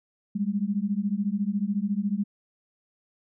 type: beating tone pair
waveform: sine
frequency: 196 / 210 Hz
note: G3 / G#3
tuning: 0 / +19 cents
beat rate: 14 Hz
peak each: -27 / -27 dBFS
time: 0.35-2.24 s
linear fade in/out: 10 ms
effects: none